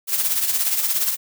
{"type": "noise with tremolo", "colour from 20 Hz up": "blue", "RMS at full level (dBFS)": -18, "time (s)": [0.07, 1.17], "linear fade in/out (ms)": 50, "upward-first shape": "triangle", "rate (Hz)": 17, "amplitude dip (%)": 65, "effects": []}